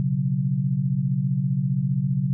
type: chord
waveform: sine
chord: B suspended second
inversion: none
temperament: equal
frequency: 123.47 / 138.59 / 185 Hz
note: B2 / C#3 / F#3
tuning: 0 / 0 / 0 cents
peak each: -28 / -22 / -26 dBFS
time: 0-2.33 s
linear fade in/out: 0 ms
effects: none